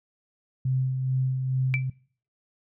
sine tone with tremolo, 130.4 Hz, C3, 5 cents flat, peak -21 dBFS, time 0.65-1.9 s, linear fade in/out 5 ms, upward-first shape sine, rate 2.3 Hz, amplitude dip 40%
sine tone with exponential decay, 2329 Hz, D7, 15 cents flat, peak -20 dBFS, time 1.74-1.84 s, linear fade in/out 0 ms, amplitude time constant 20 ms
effects noise-tail reverb RT60 0.5 s tail -23 dB re dry

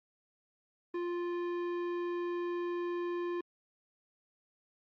sine tone with tanh clipping, 349.2 Hz, F4, in tune, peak -35 dBFS, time 0.94-3.41 s, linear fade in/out 5 ms, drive 14 dB, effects Opus 32 kbps

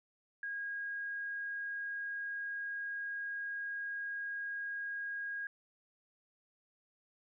sine tone, 1635 Hz, G#6, 28 cents flat, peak -37 dBFS, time 0.43-5.47 s, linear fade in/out 2 ms, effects none

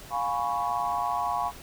sine chord, C# dominant seventh, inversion first, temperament equal with one note detuned, 706.6 / 830.6 / 987.8 / 1108.7 Hz, E#5 / G#5 / B5 / C#6, +20 / 0 / 0 / 0 cents, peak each -31 dBFS, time 0.1-1.52 s, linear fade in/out 50 ms, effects pink hiss -46 dBFS RMS until 1.62 s

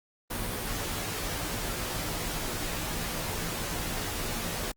pink noise with comb filter, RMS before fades -33 dBFS, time 0.3-4.72 s, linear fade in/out 10 ms, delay 15 ms, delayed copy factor -0.7, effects Opus 32 kbps

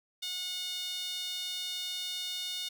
sawtooth tone with high-pass filter, 727 Hz, F#5, 31 cents flat, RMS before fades -37 dBFS, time 0.22-2.69 s, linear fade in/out 10 ms, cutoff 3500 Hz, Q 4.3, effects none

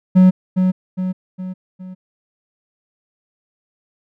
triangle tone with echo, 185 Hz, F#3, in tune, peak -4 dBFS, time 0.15-0.31 s, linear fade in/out 20 ms, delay 410 ms, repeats 4, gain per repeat -6 dB, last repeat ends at 1.95 s, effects none

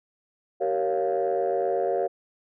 sine chord, G half-diminished seventh, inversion none, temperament equal with one note detuned, 383.7 / 466.2 / 554.4 / 698.5 Hz, G4 / Bb4 / Db5 / F5, -37 / 0 / 0 / 0 cents, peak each -27 dBFS, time 0.6-2.08 s, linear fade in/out 20 ms, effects tanh soft clip ceiling -16 dBFS

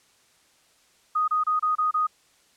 sine tone bursts, 1244.5 Hz, D#6, in tune, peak -20 dBFS, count 6, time 1.15-2.07 s, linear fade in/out 10 ms, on 130 ms, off 28 ms, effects white hiss -61 dBFS RMS until 2.56 s + low-pass 9000 Hz 12 dB/octave

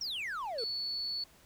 triangle exponential sweep, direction down, 5740 to 424.6 Hz, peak -33 dBFS, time 0.01-0.64 s, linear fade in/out 2 ms
sine tone, 4435 Hz, C#8, in tune, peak -33 dBFS, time 0.58-1.24 s, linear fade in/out 5 ms
effects tanh soft clip ceiling -26 dBFS + pink hiss -61 dBFS RMS until 1.45 s

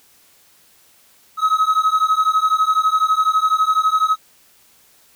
triangle beating tone pair, 1271 / 1283 Hz, D#6 / E6, +36 / -47 cents, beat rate 12 Hz, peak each -15 dBFS, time 1.37-4.17 s, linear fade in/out 50 ms, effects white hiss -53 dBFS RMS until 5.15 s

